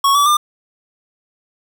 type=tone with pitch steps; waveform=square; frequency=1107 / 1149 / 1199 Hz; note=C#6 / D6 / D6; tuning=-3 / -38 / +36 cents; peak=-11 dBFS; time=0.04-0.37 s; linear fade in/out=5 ms; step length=110 ms; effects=none

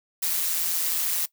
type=noise with amplitude modulation; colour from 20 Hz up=blue; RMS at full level=-23 dBFS; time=0.22-1.26 s; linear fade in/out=10 ms; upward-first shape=sine; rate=169 Hz; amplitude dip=60%; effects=noise-tail reverb RT60 0.1 s tail -19 dB re dry

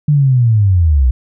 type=linear sweep; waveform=sine; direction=down; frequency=151.4 to 59 Hz; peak=-7 dBFS; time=0.08-1.11 s; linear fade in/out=5 ms; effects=none

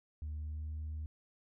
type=tone with pitch glide; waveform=sine; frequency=76 to 77.24 Hz; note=D#2 to D#2; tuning=-40 to -12 cents; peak=-36 dBFS; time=0.22-1.06 s; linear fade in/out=0 ms; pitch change=+28 cents; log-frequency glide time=0.34-0.7 s; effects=tanh soft clip ceiling -36 dBFS

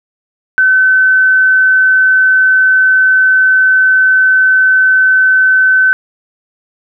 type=tone; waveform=sine; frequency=1523 Hz; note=F#6; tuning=50 cents sharp; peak=-5 dBFS; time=0.58-5.93 s; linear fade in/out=0 ms; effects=none

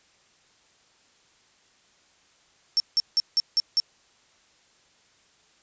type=tone bursts; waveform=sine; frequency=5440 Hz; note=F8; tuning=46 cents flat; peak=-18 dBFS; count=6; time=2.77-3.8 s; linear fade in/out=0 ms; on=30 ms; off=170 ms; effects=white hiss -61 dBFS RMS until 5.62 s + resampled to 16000 Hz

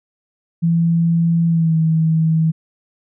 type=tone with pitch glide; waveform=sine; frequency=167.4 to 160.58 Hz; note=E3 to E3; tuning=+27 to -45 cents; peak=-12 dBFS; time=0.62-2.52 s; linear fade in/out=20 ms; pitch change=-72 cents; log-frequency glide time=1.47-1.76 s; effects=none

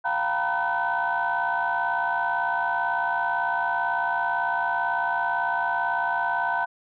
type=tone cluster; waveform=sine; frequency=698 / 776 / 921 / 979 / 1514 Hz; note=F5 / G5 / A#5 / B5 / F#6; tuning=-1 / -18 / -21 / -15 / +39 cents; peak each=-29 / -31 / -28 / -28 / -26 dBFS; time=0.04-6.66 s; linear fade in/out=20 ms; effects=tanh soft clip ceiling -15 dBFS

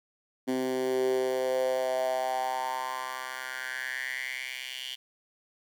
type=tone with high-pass filter sweep; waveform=10% pulse; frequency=129.2 Hz; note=C3; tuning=21 cents flat; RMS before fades=-31 dBFS; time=0.47-4.96 s; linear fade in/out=20 ms; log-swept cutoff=280 to 3000 Hz; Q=5.5; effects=none

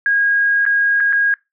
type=tone with dropouts; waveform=sine; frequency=1636 Hz; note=G#6; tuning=26 cents flat; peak=-12 dBFS; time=0.06-1.34 s; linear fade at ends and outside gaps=1 ms; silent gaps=0.653-0.663 / 1.002-1.005 / 1.126-1.13 s; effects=noise-tail reverb RT60 0.2 s tail -23 dB re dry

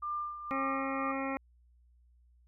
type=tone with tremolo; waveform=sine; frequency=1195 Hz; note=D6; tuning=30 cents sharp; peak=-32 dBFS; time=0.02-1.12 s; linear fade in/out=10 ms; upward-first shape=sine; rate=2 Hz; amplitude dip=65%
type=harmonic tone; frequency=270 Hz; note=C#4; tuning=45 cents flat; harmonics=1 / 2 / 3 / 4 / 5 / 7 / 8 / 9; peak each=-36 / -39 / -41 / -42 / -43 / -44 / -45 / -46 dBFS; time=0.51-1.37 s; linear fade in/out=0 ms
effects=added 60 Hz sine -61 dBFS peak until 2.47 s

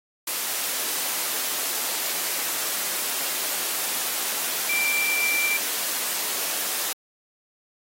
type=tone in noise; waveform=sine; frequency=2349 Hz; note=D7; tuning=in tune; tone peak=-22 dBFS; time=4.69-5.57 s; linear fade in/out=5 ms; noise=white; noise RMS=-27 dBFS; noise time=0.27-6.93 s; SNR=+2 dB; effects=high-pass 300 Hz 12 dB/octave + AAC 48 kbps

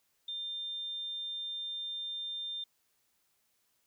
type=tone; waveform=sine; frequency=3600 Hz; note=A7; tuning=39 cents sharp; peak=-36 dBFS; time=0.28-2.64 s; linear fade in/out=5 ms; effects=white hiss -75 dBFS RMS until 3.86 s

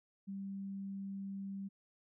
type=tone; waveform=sine; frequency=196 Hz; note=G3; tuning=in tune; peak=-40 dBFS; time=0.27-1.69 s; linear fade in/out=20 ms; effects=none

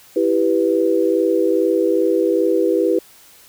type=chord; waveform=sine; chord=E minor; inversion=none; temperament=equal; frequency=329.6 / 392 / 493.9 Hz; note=E4 / G4 / B4; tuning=0 / 0 / 0 cents; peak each=-18 dBFS; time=0.16-2.99 s; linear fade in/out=5 ms; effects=white hiss -47 dBFS RMS until 3.48 s

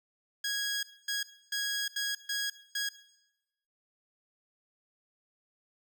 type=tone bursts at uneven times; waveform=15% pulse; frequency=1652 Hz; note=G#6; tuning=10 cents flat; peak=-24 dBFS; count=6; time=0.44-0.83 / 1.08-1.23 / 1.52-1.88 / 1.96-2.15 / 2.29-2.5 / 2.75-2.89 s; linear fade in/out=5 ms; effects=noise-tail reverb RT60 0.9 s tail -17 dB re dry

